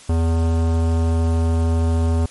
sine tone with hard clipping, 82.41 Hz, E2, in tune, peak -17 dBFS, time 0.09-2.26 s, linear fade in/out 5 ms, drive 18 dB, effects white hiss -43 dBFS RMS until 2.3 s + MP3 48 kbps

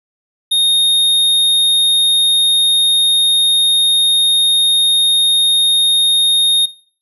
square tone, 3700 Hz, A#7, 14 cents flat, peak -11 dBFS, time 0.51-6.66 s, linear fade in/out 10 ms, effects noise-tail reverb RT60 0.5 s tail -21 dB re dry + resampled to 32000 Hz

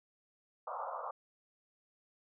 white band-pass noise, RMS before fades -41 dBFS, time 0.67-1.11 s, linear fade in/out 5 ms, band 510 to 1300 Hz, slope 96 dB/octave, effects none

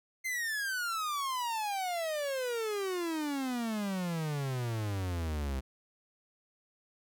45% pulse exponential sweep, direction down, 2100 to 64.3 Hz, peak -32 dBFS, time 0.24-5.61 s, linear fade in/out 20 ms, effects none

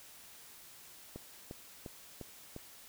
click train, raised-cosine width 2 ms, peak -30 dBFS, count 5, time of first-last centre 1.16-2.564 s, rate 2.85 Hz, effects white hiss -55 dBFS RMS until 2.88 s

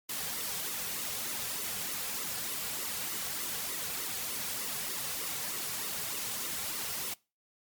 white noise with flanger, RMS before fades -36 dBFS, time 0.09-7.14 s, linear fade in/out 5 ms, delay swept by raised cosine 1.2 to 3.3 ms, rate 3.3 Hz, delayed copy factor -0.65, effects noise-tail reverb RT60 0.3 s tail -24 dB re dry + MP3 96 kbps

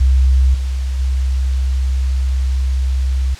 sine tone with level steps, 65.41 Hz, C2, in tune, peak -8 / -16 / -13 dBFS, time 0-3.35 s, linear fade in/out 10 ms, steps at 0.54 / 0.99 s, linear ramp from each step 5 ms, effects white hiss -36 dBFS RMS until 3.39 s + low-pass 6000 Hz 12 dB/octave

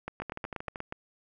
two click trains, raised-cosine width 0.5 ms, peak -20 / -22 dBFS, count 8 / 8, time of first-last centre 0.08-0.924 / 0.22-0.758 s, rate 8.29 / 13 Hz, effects none

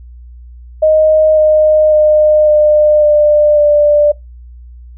sine tone with pitch steps, 622.3 / 615.9 / 609.5 / 603.2 / 597 / 590.8 Hz, D#5 / D#5 / D#5 / D5 / D5 / D5, 0 / -18 / -36 / +46 / +28 / +10 cents, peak -5 dBFS, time 0.82-4.12 s, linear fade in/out 10 ms, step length 550 ms, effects noise-tail reverb RT60 0.2 s tail -23 dB re dry + added 60 Hz sine -31 dBFS peak until 4.97 s

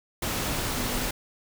sine tone in noise, 246.1 Hz, B3, 6 cents flat, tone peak -34 dBFS, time 0.75-1.05 s, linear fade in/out 5 ms, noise pink, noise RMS -29 dBFS, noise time 0.22-1.11 s, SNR -8 dB, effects none

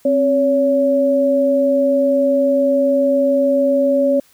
sine tone pair together, 265.6 / 563.4 Hz, C4 / C#5, +26 / +28 cents, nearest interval octave + minor second, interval 1302 cents, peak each -17 / -13 dBFS, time 0.05-4.2 s, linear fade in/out 5 ms, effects white hiss -53 dBFS RMS until 4.33 s

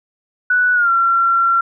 sine tone with pitch glide, 1480 to 1365 Hz, F#6 to F6, 0 to -40 cents, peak -11 dBFS, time 0.5-1.61 s, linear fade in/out 5 ms, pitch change -140 cents, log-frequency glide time 0.74-0.9 s, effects none

